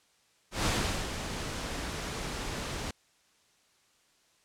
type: noise with ADSR envelope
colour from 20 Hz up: pink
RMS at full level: -27 dBFS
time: 0.51-2.91 s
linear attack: 140 ms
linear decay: 430 ms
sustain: -9 dB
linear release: 4 ms
effects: white hiss -67 dBFS RMS until 4.44 s + low-pass 8000 Hz 12 dB/octave